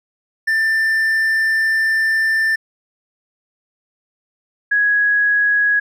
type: tone pair in turn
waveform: triangle / sine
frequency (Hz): 1782 / 1666.2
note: A6 / G#6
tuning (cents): +22 / +5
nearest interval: minor second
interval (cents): 117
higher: first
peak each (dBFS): -12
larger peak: neither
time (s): 0.47-2.56 / 4.71-5.8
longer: first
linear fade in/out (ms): 10
effects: none